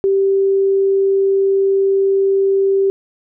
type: tone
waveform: sine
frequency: 390.4 Hz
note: G4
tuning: 7 cents flat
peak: -11 dBFS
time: 0.04-2.9 s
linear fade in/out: 0 ms
effects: none